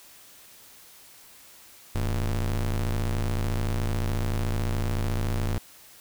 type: ring-modulated tone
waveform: square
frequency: 61.6 Hz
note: B1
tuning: 4 cents flat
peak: -22 dBFS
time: 1.95-5.58 s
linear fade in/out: 0 ms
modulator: 34.7 Hz
effects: white hiss -51 dBFS RMS until 6 s